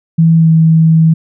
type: tone with pitch glide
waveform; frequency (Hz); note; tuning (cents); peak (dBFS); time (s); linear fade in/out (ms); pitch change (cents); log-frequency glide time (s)
sine; 163.8 to 161.36; E3 to E3; -11 to -37; -4; 0.18-1.14; 10; -26; 0.37-0.49
effects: none